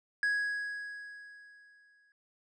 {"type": "tone with exponential decay", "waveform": "triangle", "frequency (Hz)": 1663, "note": "G#6", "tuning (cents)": 2, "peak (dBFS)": -24, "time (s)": [0.23, 2.12], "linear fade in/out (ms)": 1, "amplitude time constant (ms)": 410, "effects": ["resampled to 22050 Hz"]}